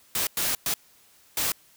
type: noise bursts at uneven times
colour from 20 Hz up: white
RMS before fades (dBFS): -26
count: 4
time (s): 0.15-0.27 / 0.37-0.55 / 0.66-0.74 / 1.37-1.52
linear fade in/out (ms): 2
effects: white hiss -58 dBFS RMS until 1.76 s